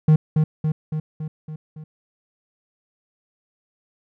triangle tone with echo, 155.1 Hz, D#3, 5 cents flat, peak -8 dBFS, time 0.08-0.16 s, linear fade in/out 5 ms, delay 280 ms, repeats 6, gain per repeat -4 dB, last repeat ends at 1.84 s, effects none

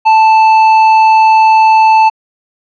sine tone with tanh clipping, 880 Hz, A5, in tune, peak -5 dBFS, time 0.05-2.1 s, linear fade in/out 20 ms, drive 10 dB, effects low-pass 4000 Hz 12 dB/octave

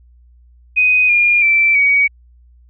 sine tone with pitch steps, 2500 / 2416 / 2335 / 2257 Hz, D#7 / D7 / D7 / C#7, +8 / +48 / -11 / +31 cents, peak -9 dBFS, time 0.76-2.08 s, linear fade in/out 20 ms, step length 330 ms, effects added 60 Hz sine -44 dBFS peak until 2.69 s

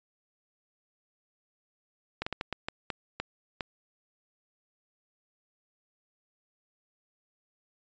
slowing click train, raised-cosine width 0.3 ms, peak -16 dBFS, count 9, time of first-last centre 2.22-3.608 s, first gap 45 ms, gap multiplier 1.37, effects resampled to 16000 Hz

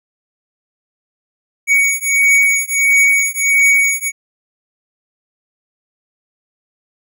square beating tone pair, 2242 / 2243.5 Hz, C#7 / C#7, +19 / +20 cents, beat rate 1.5 Hz, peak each -14 dBFS, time 1.67-4.12 s, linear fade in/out 50 ms, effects none

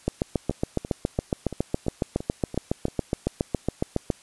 two click trains, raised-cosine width 2 ms, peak -19 / -9 dBFS, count 8 / 30, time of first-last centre 0.51-2.883 / 0.08-4.102 s, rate 2.95 / 7.21 Hz, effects white hiss -53 dBFS RMS until 4.22 s + resampled to 24000 Hz

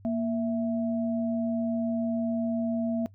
sine tone pair together, 233.6 / 659.3 Hz, A#3 / E5, +4 / 0 cents, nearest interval octave + tritone, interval 1796 cents, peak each -26 / -32 dBFS, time 0.05-3.06 s, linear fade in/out 0 ms, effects noise-tail reverb RT60 0.1 s tail -21 dB re dry + added 98 Hz sine -50 dBFS peak until 3.14 s

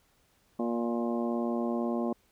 harmonic tone with a mistuned harmonic, 118 Hz, A#2, 22 cents sharp, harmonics 2 / 3 / 4 / 5 / 6 / 7 / 8 / 9, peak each -30 / -34 / -40 / -37 / -40 / -43 / -53 / -43 dBFS, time 0.59-2.13 s, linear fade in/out 5 ms, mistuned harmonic 6, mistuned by -20 cents, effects pink hiss -68 dBFS RMS until 2.31 s

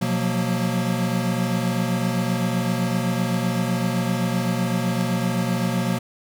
square tone cluster, 124.6 / 177 / 184.8 / 232.8 Hz, B2 / F3 / F#3 / A#3, +16 / +23 / -2 / -2 cents, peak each -27 dBFS, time 0.01-5.99 s, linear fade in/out 10 ms, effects none

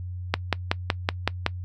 click train, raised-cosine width 0.3 ms, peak -4 dBFS, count 7, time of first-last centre 0.34-1.464 s, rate 5.34 Hz, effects noise-tail reverb RT60 0.1 s tail -22 dB re dry + added 90 Hz sine -31 dBFS peak until 1.64 s

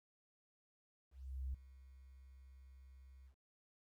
sine tone with ADSR envelope, 65.8 Hz, C2, 10 cents sharp, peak -37 dBFS, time 1.11-3.35 s, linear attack 430 ms, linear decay 6 ms, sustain -20 dB, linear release 85 ms, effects tanh soft clip ceiling -36 dBFS + 13-bit

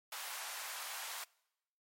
pink high-pass noise, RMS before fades -44 dBFS, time 0.12-1.24 s, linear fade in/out 2 ms, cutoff 770 Hz, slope 24 dB/octave, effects noise-tail reverb RT60 0.9 s tail -25 dB re dry + MP3 64 kbps

